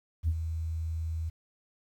sine tone with ADSR envelope, 81 Hz, E2, 30 cents flat, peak -21 dBFS, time 0.23-1.3 s, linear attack 51 ms, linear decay 53 ms, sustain -9 dB, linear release 14 ms, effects tanh soft clip ceiling -20 dBFS + 10-bit

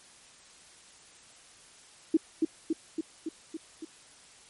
sine tone with echo, 321 Hz, E4, 46 cents flat, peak -18 dBFS, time 2.14-2.17 s, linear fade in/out 5 ms, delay 280 ms, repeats 6, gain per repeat -3 dB, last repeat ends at 3.85 s, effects white hiss -55 dBFS RMS until 4.49 s + MP3 48 kbps

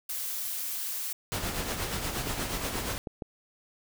blue noise, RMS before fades -34 dBFS, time 0.09-1.13 s, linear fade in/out 5 ms
pink noise with tremolo, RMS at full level -31 dBFS, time 1.32-2.98 s, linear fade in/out 0 ms, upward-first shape sine, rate 8.4 Hz, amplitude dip 45%
clicks, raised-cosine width 2 ms, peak -22 dBFS, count 6, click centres 1.605 / 2.272 / 2.395 / 2.756 / 3.072 / 3.222 s
effects none

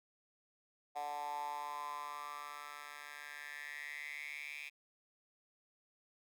10% pulse tone with high-pass filter sweep, 146.3 Hz, D3, 6 cents flat, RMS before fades -45 dBFS, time 0.95-4.7 s, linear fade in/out 20 ms, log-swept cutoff 760 to 2500 Hz, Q 7.6, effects none

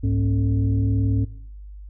sine tone with frequency modulation, 103.83 Hz, G#2, in tune, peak -18 dBFS, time 0.03-1.25 s, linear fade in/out 10 ms, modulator 169 Hz, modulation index 0.87, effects noise-tail reverb RT60 0.7 s tail -20 dB re dry + added 50 Hz sine -36 dBFS peak until 1.89 s

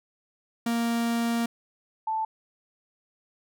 45% pulse / sine tone pair in turn, 233.1 / 880.1 Hz, A#3 / A5, 0 / 0 cents, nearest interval octave + major seventh, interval 2300 cents, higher second, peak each -24 / -25 dBFS, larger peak first, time 0.66-1.46 / 2.07-2.25 s, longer first, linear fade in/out 5 ms, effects none

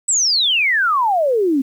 sine exponential sweep, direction down, 8170 to 256 Hz, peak -13 dBFS, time 0.08-1.62 s, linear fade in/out 10 ms, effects 8-bit

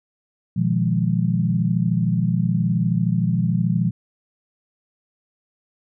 sine chord, F half-diminished seventh, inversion second, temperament equal with one note detuned, 120.86 / 155.56 / 174.61 / 207.7 Hz, Cb3 / Eb3 / F3 / Ab3, -37 / 0 / 0 / 0 cents, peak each -22 / -25 / -20 / -26 dBFS, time 0.56-3.91 s, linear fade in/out 10 ms, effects none

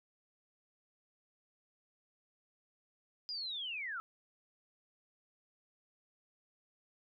sine linear sweep, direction down, 4988 to 1268 Hz, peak -38 dBFS, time 3.29-4 s, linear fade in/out 0 ms, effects none

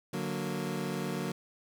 25% pulse chord, D augmented, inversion none, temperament equal, 146.83 / 185 / 233.1 Hz, D3 / F#3 / A#3, 0 / 0 / 0 cents, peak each -34 / -32 / -34 dBFS, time 0.13-1.32 s, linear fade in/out 5 ms, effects none

